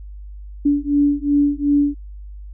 sine beating tone pair, 286.6 / 289.3 Hz, D4 / D4, -42 / -26 cents, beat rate 2.7 Hz, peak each -17 dBFS, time 0.65-1.95 s, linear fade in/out 10 ms, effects added 50 Hz sine -32 dBFS peak until 2.53 s

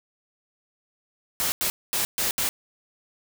white noise bursts at uneven times, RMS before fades -25 dBFS, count 5, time 1.4-1.52 / 1.61-1.7 / 1.93-2.05 / 2.18-2.31 / 2.38-2.49 s, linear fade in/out 0 ms, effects none

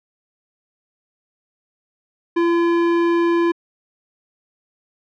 square tone, 340.2 Hz, F4, 45 cents flat, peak -15 dBFS, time 2.36-3.52 s, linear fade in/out 10 ms, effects low-pass 2000 Hz 12 dB/octave

